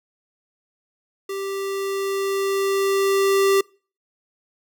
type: tone with level ramp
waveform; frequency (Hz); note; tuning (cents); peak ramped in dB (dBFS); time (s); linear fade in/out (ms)
square; 392; G4; 0; -27 to -15; 1.29-3.61; 5
effects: noise-tail reverb RT60 0.4 s tail -26 dB re dry